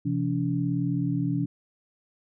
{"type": "tone cluster", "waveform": "sine", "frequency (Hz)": [130.8, 169.8, 286.1], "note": ["C3", "F3", "D4"], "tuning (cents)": [0, -48, -45], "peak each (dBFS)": -28, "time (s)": [0.05, 1.46], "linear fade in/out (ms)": 10, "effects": []}